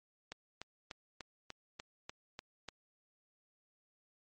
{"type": "click train", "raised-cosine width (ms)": 0.2, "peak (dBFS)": -26, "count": 9, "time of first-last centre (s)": [0.32, 2.687], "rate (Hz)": 3.38, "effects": ["MP3 32 kbps"]}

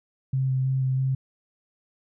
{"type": "tone with vibrato", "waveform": "sine", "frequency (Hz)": 131.7, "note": "C3", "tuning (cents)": 12, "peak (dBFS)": -21, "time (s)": [0.33, 1.15], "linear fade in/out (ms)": 5, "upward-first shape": "square", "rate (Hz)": 3.1, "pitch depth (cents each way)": 11, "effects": []}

